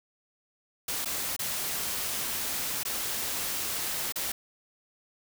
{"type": "noise with dropouts", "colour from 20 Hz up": "white", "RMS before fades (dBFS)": -32, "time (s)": [0.88, 4.32], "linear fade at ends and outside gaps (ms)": 5, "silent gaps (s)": [[1.048, 1.056], [1.365, 1.391], [2.834, 2.851], [4.123, 4.157]], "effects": []}